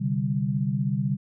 sine chord, C suspended second, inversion none, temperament equal, 130.81 / 146.83 / 196 Hz, C3 / D3 / G3, 0 / 0 / 0 cents, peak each -27 dBFS, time 0-1.17 s, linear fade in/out 20 ms, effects none

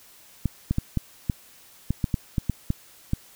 clicks, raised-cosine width 5 ms, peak -10 dBFS, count 12, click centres 0.457 / 0.71 / 0.784 / 0.973 / 1.298 / 1.906 / 2.042 / 2.142 / 2.382 / 2.497 / 2.704 / 3.134 s, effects white hiss -52 dBFS RMS until 3.35 s

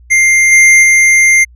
square tone with level steps, 2100 Hz, C7, 6 cents sharp, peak -6 / -3 / -5 dBFS, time 0.1-1.45 s, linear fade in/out 20 ms, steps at 0.51 / 0.82 s, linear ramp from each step 20 ms, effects added 60 Hz sine -37 dBFS peak until 1.55 s + low-pass 11000 Hz 12 dB/octave

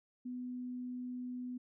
sine tone, 249.1 Hz, B3, 15 cents sharp, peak -39 dBFS, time 0.25-1.58 s, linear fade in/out 10 ms, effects none

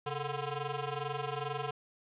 15% pulse ring-modulated tone, 293.7 Hz, D4, in tune, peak -25 dBFS, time 0.06-1.71 s, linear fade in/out 5 ms, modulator 158 Hz, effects resampled to 8000 Hz + 9-bit

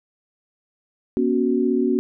sine chord, B suspended second, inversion none, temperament equal with one note detuned, 240.7 / 277.2 / 370 Hz, B3 / C#4 / F#4, -44 / 0 / 0 cents, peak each -21 / -22 / -21 dBFS, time 1.17-1.99 s, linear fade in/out 0 ms, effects none

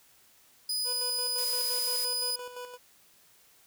sawtooth tone, 4978 Hz, D#8, in tune, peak -26 dBFS, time 0.69-2.36 s, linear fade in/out 5 ms
25% pulse tone with tremolo, 493.9 Hz, B4, in tune, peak -34 dBFS, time 0.84-2.78 s, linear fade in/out 50 ms, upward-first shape square, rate 5.8 Hz, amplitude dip 55%
blue noise, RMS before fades -37 dBFS, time 1.38-2.05 s, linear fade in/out 2 ms
effects white hiss -61 dBFS RMS until 3.66 s

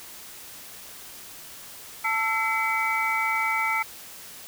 sine tone cluster, 887 / 1332 / 2045 / 2281 Hz, A5 / E6 / C7 / C#7, +14 / +18 / -40 / +49 cents, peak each -28 dBFS, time 2.04-3.83 s, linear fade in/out 10 ms, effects white hiss -43 dBFS RMS until 4.47 s

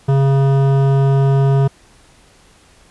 sine tone with hard clipping, 136.9 Hz, C#3, 21 cents flat, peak -12 dBFS, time 0.08-1.68 s, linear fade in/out 10 ms, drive 14 dB, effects pink hiss -49 dBFS RMS until 2.9 s + resampled to 24000 Hz

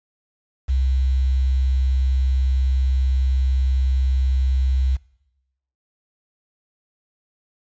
sine tone with quantisation, 65.41 Hz, C2, in tune, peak -16 dBFS, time 0.68-4.97 s, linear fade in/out 20 ms, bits 7, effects noise-tail reverb RT60 0.9 s tail -23 dB re dry + resampled to 16000 Hz

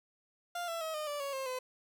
30% pulse tone with pitch steps, 698.5 / 667.7 / 638.3 / 610.2 / 583.3 / 557.6 / 533 / 509.6 Hz, F5 / E5 / D#5 / D#5 / D5 / C#5 / C5 / C5, 0 / +22 / +44 / -34 / -12 / +10 / +32 / -46 cents, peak -33 dBFS, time 0.55-1.59 s, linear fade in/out 5 ms, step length 130 ms, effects none

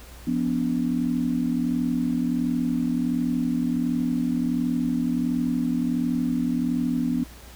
sine chord, B diminished, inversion second, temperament equal with one note detuned, 174.61 / 246.9 / 288.3 Hz, F3 / B3 / D4, 0 / 0 / -32 cents, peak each -29 / -23 / -28 dBFS, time 0.27-7.24 s, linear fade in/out 5 ms, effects added 60 Hz sine -44 dBFS peak until 7.55 s + pink hiss -47 dBFS RMS until 7.55 s

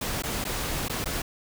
pink noise with dropouts, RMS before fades -30 dBFS, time 0.01-1.22 s, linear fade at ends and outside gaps 5 ms, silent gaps 0.223-0.235 / 0.442-0.45 / 0.884-0.896 / 1.044-1.057 s, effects none

